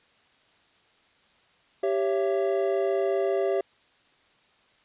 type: chord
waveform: triangle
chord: C# diminished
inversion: second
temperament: equal with one note detuned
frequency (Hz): 392 / 554.4 / 669.2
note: G4 / C#5 / E5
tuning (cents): 0 / 0 / +26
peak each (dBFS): -23 / -27 / -27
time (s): 1.83-3.61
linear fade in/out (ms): 5
effects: white hiss -62 dBFS RMS until 4.84 s + resampled to 8000 Hz